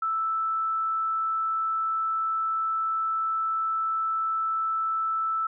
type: tone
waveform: sine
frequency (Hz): 1318.5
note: E6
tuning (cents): 0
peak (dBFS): -24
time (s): 0.02-5.47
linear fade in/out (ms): 5
effects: none